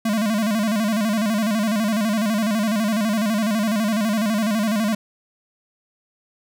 square tone with vibrato, 214.9 Hz, A3, 41 cents flat, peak -19 dBFS, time 0.05-4.95 s, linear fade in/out 5 ms, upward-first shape square, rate 12 Hz, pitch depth 88 cents each way, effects none

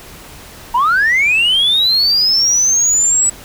sine linear sweep, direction up, 910 to 7902 Hz, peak -8 dBFS, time 0.74-3.3 s, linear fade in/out 10 ms, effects tanh soft clip ceiling -7 dBFS + pink hiss -36 dBFS RMS until 3.44 s

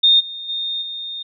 sine tone with level steps, 3661 Hz, A#7, 32 cents flat, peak -9 / -28 / -21 / -26 dBFS, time 0.03-1.23 s, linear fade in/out 10 ms, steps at 0.19 / 0.48 / 0.81 s, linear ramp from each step 20 ms, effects none

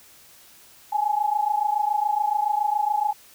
sine tone pair together, 825 / 852.1 Hz, G#5 / G#5, -12 / +44 cents, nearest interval minor second, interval 56 cents, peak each -23 dBFS, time 0.92-3.13 s, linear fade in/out 10 ms, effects white hiss -51 dBFS RMS until 3.34 s

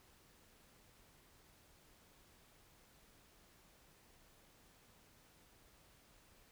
silence, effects pink hiss -67 dBFS RMS until 6.51 s

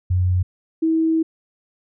sine tone pair in turn, 90.9 / 322.8 Hz, F#2 / E4, -30 / -36 cents, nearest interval octave + minor seventh, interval 2194 cents, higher second, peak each -15 dBFS, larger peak neither, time 0.1-0.43 / 0.82-1.23 s, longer second, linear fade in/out 10 ms, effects none

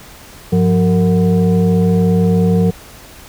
sine tone with frequency modulation, 177.9 Hz, F3, 32 cents sharp, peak -9 dBFS, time 0.52-2.71 s, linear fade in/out 10 ms, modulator 279 Hz, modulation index 0.9, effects pink hiss -38 dBFS RMS until 3.28 s

